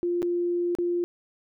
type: tone with dropouts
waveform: sine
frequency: 349.2 Hz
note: F4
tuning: in tune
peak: -23 dBFS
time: 0.03-1.04 s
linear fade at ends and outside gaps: 0 ms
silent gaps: 0.22-0.228 / 0.751-0.786 s
effects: none